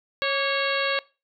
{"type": "harmonic tone with a mistuned harmonic", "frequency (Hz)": 549, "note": "C#5", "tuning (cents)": -17, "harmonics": [1, 2, 3, 4, 5, 6, 7, 8], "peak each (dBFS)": [-27, -30, -29, -31, -31, -34, -32, -35], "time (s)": [0.22, 0.99], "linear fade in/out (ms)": 0, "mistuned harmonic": 2, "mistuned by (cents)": 68, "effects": ["noise-tail reverb RT60 0.3 s tail -22 dB re dry"]}